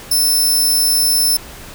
15% pulse tone, 5300 Hz, E8, 9 cents sharp, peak -6 dBFS, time 0.11-1.37 s, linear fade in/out 5 ms, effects pink hiss -35 dBFS RMS until 1.74 s

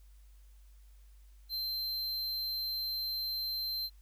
square tone, 4120 Hz, C8, 28 cents flat, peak -34 dBFS, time 1.49-3.9 s, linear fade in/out 50 ms, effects added 50 Hz sine -54 dBFS peak until 4.01 s + white hiss -71 dBFS RMS until 4.01 s

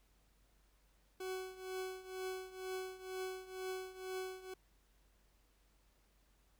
40% pulse tone with tremolo, 374.4 Hz, F#4, 20 cents sharp, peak -38 dBFS, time 1.2-4.54 s, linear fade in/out 5 ms, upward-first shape triangle, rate 2.1 Hz, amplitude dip 85%, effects added 48 Hz sine -70 dBFS peak until 6.59 s + pink hiss -75 dBFS RMS until 6.59 s

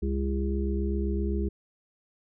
harmonic tone with a mistuned harmonic, 67.7 Hz, C#2, 40 cents flat, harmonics 1 / 3 / 5 / 6, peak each -27 / -32 / -34 / -35 dBFS, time 0.02-1.49 s, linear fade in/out 10 ms, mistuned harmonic 3, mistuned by -23 cents, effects none

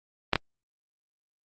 clicks, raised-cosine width 0.3 ms, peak -5 dBFS, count 2, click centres 0.333 / 0.357 s, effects Opus 32 kbps

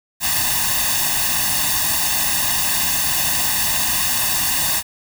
white noise with comb filter, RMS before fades -19 dBFS, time 0.2-4.83 s, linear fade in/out 50 ms, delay 1.1 ms, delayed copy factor +1, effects none

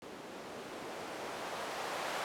violet noise with low-pass filter sweep, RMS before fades -42 dBFS, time 0.02-2.24 s, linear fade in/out 0 ms, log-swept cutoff 340 to 780 Hz, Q 1, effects none

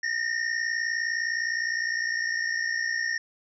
square tone pair together, 1815 / 1874.7 Hz, A#6 / A#6, -47 / +9 cents, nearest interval minor second, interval 56 cents, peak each -29 / -30 dBFS, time 0.03-3.18 s, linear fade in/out 5 ms, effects resampled to 16000 Hz

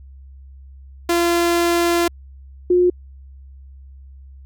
sawtooth / sine tone pair in turn, 343.1 / 357.9 Hz, F4 / F4, -31 / +42 cents, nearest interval minor second, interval 73 cents, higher second, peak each -11 dBFS, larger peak neither, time 1.09-2.08 / 2.7-2.9 s, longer first, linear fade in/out 5 ms, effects added 67 Hz sine -38 dBFS peak until 4.45 s

